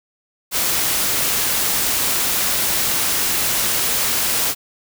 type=noise; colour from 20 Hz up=white; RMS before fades=-19 dBFS; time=0.51-4.55 s; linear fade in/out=50 ms; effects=none